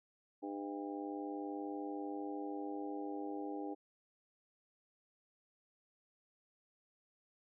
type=harmonic tone with a mistuned harmonic; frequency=100.2 Hz; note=G2; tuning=38 cents sharp; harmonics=3 / 4 / 5 / 6 / 7 / 8; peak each=-42 / -47 / -49 / -55 / -55 / -47 dBFS; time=0.42-3.75 s; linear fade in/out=20 ms; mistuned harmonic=6; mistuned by=+77 cents; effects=none